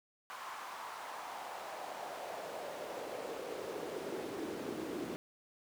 brown noise with high-pass filter sweep, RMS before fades -43 dBFS, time 0.3-5.16 s, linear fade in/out 0 ms, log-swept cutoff 1100 to 290 Hz, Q 2.7, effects none

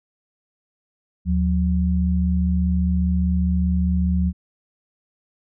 sine tone pair together, 76 / 180.94 Hz, D#2 / F#3, -40 / -38 cents, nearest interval octave + minor third, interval 1502 cents, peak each -19 / -20 dBFS, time 1.25-4.33 s, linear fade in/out 50 ms, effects none

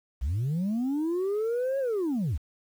sine linear two-way sweep, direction up then down, 54.9 to 554.4 to 54.9 Hz, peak -23 dBFS, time 0.21-2.38 s, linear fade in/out 20 ms, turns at 1.79 s, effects tanh soft clip ceiling -24 dBFS + 9-bit

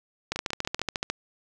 two click trains, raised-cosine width 0.2 ms, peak -14 / -10 dBFS, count 4 / 12, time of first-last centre 0.36-0.794 / 0.32-1.1 s, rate 6.91 / 14.1 Hz, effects none

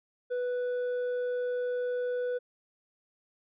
sine tone with hard clipping, 493.9 Hz, B4, in tune, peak -30 dBFS, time 0.3-2.39 s, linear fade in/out 20 ms, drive 4 dB, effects resampled to 8000 Hz

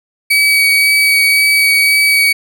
35% pulse tone with vibrato, 2270 Hz, C#7, 41 cents sharp, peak -6 dBFS, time 0.3-2.33 s, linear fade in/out 10 ms, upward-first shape sine, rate 1.9 Hz, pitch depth 11 cents each way, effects none

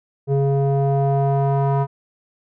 square tone with low-pass filter sweep, 138.59 Hz, C#3, in tune, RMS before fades -18 dBFS, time 0.27-1.87 s, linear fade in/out 50 ms, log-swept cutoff 500 to 950 Hz, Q 3, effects none

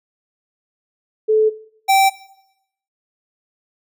sine / square tone pair in turn, 434.2 / 776.8 Hz, A4 / G5, -23 / -16 cents, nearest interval minor seventh, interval 1007 cents, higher second, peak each -11 dBFS, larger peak neither, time 1.28-1.5 / 1.88-2.1 s, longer neither, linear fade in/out 20 ms, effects noise-tail reverb RT60 0.8 s tail -18 dB re dry

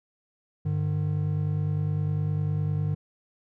triangle tone pair together, 101.3 / 151.17 Hz, G#2 / D#3, -43 / -50 cents, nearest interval perfect fifth, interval 693 cents, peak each -26 / -24 dBFS, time 0.65-2.95 s, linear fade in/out 10 ms, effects none

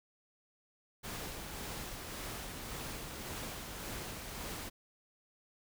pink noise with tremolo, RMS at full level -42 dBFS, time 1.03-4.7 s, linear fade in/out 20 ms, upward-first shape sine, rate 1.8 Hz, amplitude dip 30%, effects none

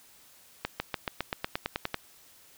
accelerating click train, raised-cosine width 0.3 ms, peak -13 dBFS, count 12, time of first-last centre 0.65-1.944 s, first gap 150 ms, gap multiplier 0.95, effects white hiss -57 dBFS RMS until 2.57 s

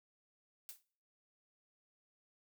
blue noise with exponential decay, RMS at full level -45 dBFS, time 0.69-0.83 s, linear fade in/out 0 ms, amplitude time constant 30 ms, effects noise-tail reverb RT60 0.5 s tail -21 dB re dry

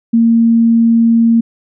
sine tone, 230 Hz, A#3, 23 cents flat, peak -6 dBFS, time 0.13-1.41 s, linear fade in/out 10 ms, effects none

